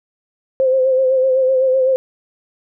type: tone with vibrato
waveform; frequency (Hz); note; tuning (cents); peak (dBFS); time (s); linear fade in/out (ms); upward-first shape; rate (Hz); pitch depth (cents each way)
sine; 522; C5; -4; -11; 0.6-1.96; 0; sine; 7.9; 38
effects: none